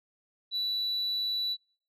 sine tone, 3951 Hz, B7, in tune, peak -26 dBFS, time 0.51-1.57 s, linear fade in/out 50 ms, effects noise-tail reverb RT60 0.4 s tail -24 dB re dry + tanh soft clip ceiling -26 dBFS

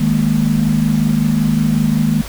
sine chord, D# suspended fourth, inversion none, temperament equal, 155.56 / 207.7 / 233.1 Hz, D#3 / G#3 / A#3, 0 / 0 / 0 cents, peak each -16 dBFS, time 0-2.22 s, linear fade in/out 10 ms, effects added 50 Hz sine -31 dBFS peak until 2.28 s + pink hiss -31 dBFS RMS until 2.28 s

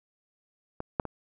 clicks, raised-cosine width 1 ms, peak -20 / -11 / -21 dBFS, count 3, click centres 0.804 / 0.998 / 1.053 s, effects none

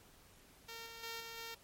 5% pulse tone with level steps, 458.5 Hz, A#4, 29 cents flat, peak -35 / -38 / -31 / -35 / -33 dBFS, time 0.68-1.55 s, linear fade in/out 10 ms, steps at 0.86 / 1.03 / 1.2 / 1.37 s, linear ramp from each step 5 ms, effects pink hiss -63 dBFS RMS until 1.63 s + MP3 64 kbps

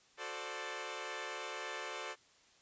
10% pulse chord, D dominant seventh, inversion first, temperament equal with one note detuned, 365.1 / 440 / 523.3 / 587.3 Hz, F#4 / A4 / C5 / D5, -23 / 0 / 0 / 0 cents, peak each -40 / -37 / -38 / -38 dBFS, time 0.17-2.16 s, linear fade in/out 50 ms, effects white hiss -66 dBFS RMS until 2.61 s + resampled to 16000 Hz

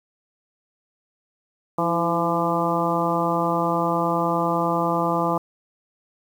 harmonic tone with a mistuned harmonic, 170 Hz, F3, 46 cents flat, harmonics 1 / 2 / 3 / 4 / 5 / 6 / 7, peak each -27 / -27 / -27 / -27 / -27 / -27 / -27 dBFS, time 1.78-5.38 s, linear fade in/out 5 ms, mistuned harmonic 2, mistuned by -48 cents, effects 8-bit

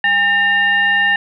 sine tone with frequency modulation, 1809 Hz, A6, 48 cents sharp, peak -11 dBFS, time 0.04-1.16 s, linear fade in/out 2 ms, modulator 998 Hz, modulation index 0.65, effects none

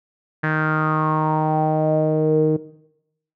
sawtooth tone with low-pass filter sweep, 155.56 Hz, D#3, in tune, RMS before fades -19 dBFS, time 0.43-2.57 s, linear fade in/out 10 ms, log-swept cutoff 1700 to 410 Hz, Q 6.5, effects noise-tail reverb RT60 0.8 s tail -17 dB re dry

